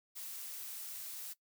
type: noise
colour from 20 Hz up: blue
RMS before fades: -45 dBFS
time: 0.15-1.34 s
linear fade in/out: 20 ms
effects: noise-tail reverb RT60 0.1 s tail -19 dB re dry